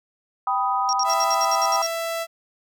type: chord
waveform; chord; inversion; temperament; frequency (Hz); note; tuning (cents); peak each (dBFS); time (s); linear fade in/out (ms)
sine; G augmented; none; equal with one note detuned; 784 / 987.8 / 1249.6; G5 / B5 / D#6; 0 / 0 / +7; -24; 0.47-1.82; 2
type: tone bursts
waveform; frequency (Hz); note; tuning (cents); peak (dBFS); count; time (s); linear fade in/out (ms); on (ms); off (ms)
sine; 5600; F8; +4; -22; 10; 0.89-1.864; 0; 38; 66
type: tone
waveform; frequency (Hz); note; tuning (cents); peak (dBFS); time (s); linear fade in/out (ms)
sawtooth; 664; E5; +12; -21; 1.04-2.27; 50
effects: none